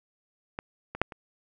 clicks, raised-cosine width 0.5 ms, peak -18 / -21 / -7 / -26 dBFS, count 4, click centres 0.589 / 0.95 / 1.016 / 1.122 s, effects none

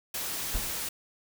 white noise, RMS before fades -34 dBFS, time 0.14-0.89 s, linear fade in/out 5 ms
brown noise with exponential decay, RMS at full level -30 dBFS, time 0.54-0.86 s, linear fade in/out 5 ms, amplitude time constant 68 ms
effects none

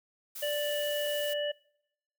blue noise, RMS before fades -41 dBFS, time 0.35-1.34 s, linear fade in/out 10 ms
harmonic tone, 587.3 Hz, D5, in tune, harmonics 1 / 3 / 5, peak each -30 / -40 / -36 dBFS, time 0.42-1.52 s, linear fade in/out 10 ms
effects noise-tail reverb RT60 0.8 s tail -24 dB re dry

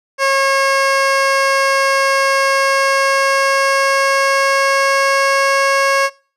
15% pulse tone with pitch glide, 544 to 547.8 Hz, C#5 to C#5, -33 to -21 cents, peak -5 dBFS, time 0.18-6.1 s, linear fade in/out 50 ms, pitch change +12 cents, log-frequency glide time 2.5-5.61 s, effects noise-tail reverb RT60 0.4 s tail -23 dB re dry + low-pass 8000 Hz 12 dB/octave

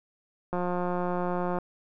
click train, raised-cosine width 1 ms, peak -17 dBFS, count 189, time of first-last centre 0.53-1.586 s, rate 178 Hz, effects none

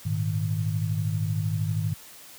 sine chord, Ab suspended second, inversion none, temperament equal, 103.83 / 116.54 / 155.56 Hz, Ab2 / Bb2 / Eb3, 0 / 0 / 0 cents, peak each -26 / -32 / -28 dBFS, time 0.05-1.94 s, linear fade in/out 10 ms, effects white hiss -47 dBFS RMS until 2.38 s + high-pass 60 Hz 12 dB/octave

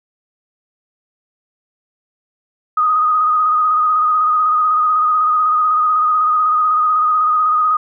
sine tone with vibrato, 1244 Hz, D#6, 1 cent flat, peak -11 dBFS, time 2.77-7.77 s, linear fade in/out 5 ms, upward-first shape square, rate 16 Hz, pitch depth 27 cents each way, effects none

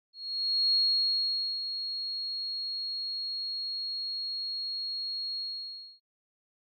sine tone with ADSR envelope, 4297 Hz, C8, 45 cents sharp, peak -22 dBFS, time 0.13-6 s, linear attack 600 ms, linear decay 870 ms, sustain -10 dB, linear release 620 ms, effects noise-tail reverb RT60 0.2 s tail -25 dB re dry

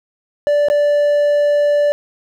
triangle tone with dropouts, 584 Hz, D5, 10 cents flat, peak -9 dBFS, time 0.47-1.92 s, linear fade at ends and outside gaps 0 ms, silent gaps 0.685-0.7 s, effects none

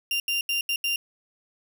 35% pulse tone bursts at uneven times, 2786 Hz, F7, 5 cents flat, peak -22 dBFS, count 5, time 0.11-0.2 / 0.28-0.41 / 0.49-0.61 / 0.69-0.76 / 0.84-0.96 s, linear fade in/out 2 ms, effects none

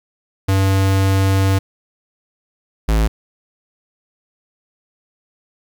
square tone pair in turn, 96.6 / 54.4 Hz, G2 / A1, -25 / -19 cents, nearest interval minor seventh, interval 994 cents, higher first, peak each -13 dBFS, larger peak neither, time 0.48-1.59 / 2.88-3.08 s, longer first, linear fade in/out 10 ms, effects 9-bit

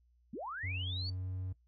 sine linear sweep, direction up, 167.9 to 4595 Hz, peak -39 dBFS, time 0.33-1.1 s, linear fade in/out 5 ms
triangle tone with pitch glide, 92 to 93.02 Hz, F#2 to F#2, -9 to +10 cents, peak -35 dBFS, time 0.63-1.53 s, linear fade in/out 10 ms, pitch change +19 cents, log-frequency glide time 1.06-1.27 s
effects noise-tail reverb RT60 0.1 s tail -17 dB re dry + added 60 Hz sine -66 dBFS peak until 1.67 s

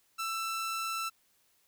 sawtooth tone, 1332 Hz, E6, 18 cents sharp, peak -29 dBFS, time 0.18-1.1 s, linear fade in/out 20 ms, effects white hiss -70 dBFS RMS until 1.67 s

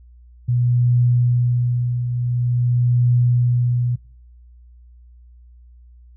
sine tone with tremolo, 122.1 Hz, B2, 19 cents flat, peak -12 dBFS, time 0.48-3.96 s, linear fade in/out 10 ms, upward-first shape triangle, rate 0.47 Hz, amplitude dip 60%, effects noise-tail reverb RT60 0.5 s tail -24 dB re dry + added 60 Hz sine -43 dBFS peak until 6.16 s

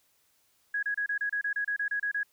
sine tone bursts, 1661.2 Hz, G#6, in tune, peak -27 dBFS, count 13, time 0.74-2.232 s, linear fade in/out 5 ms, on 88 ms, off 29 ms, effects white hiss -69 dBFS RMS until 2.32 s

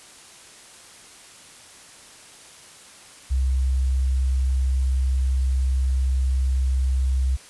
sine tone, 65.41 Hz, C2, in tune, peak -18 dBFS, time 3.3-7.37 s, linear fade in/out 20 ms, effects white hiss -46 dBFS RMS until 7.49 s + resampled to 24000 Hz

